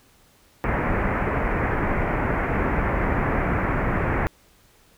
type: low-pass noise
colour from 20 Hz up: pink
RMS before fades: -23 dBFS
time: 0.64-4.27 s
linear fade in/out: 0 ms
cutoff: 2200 Hz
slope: 48 dB/octave
effects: pink hiss -57 dBFS RMS until 4.97 s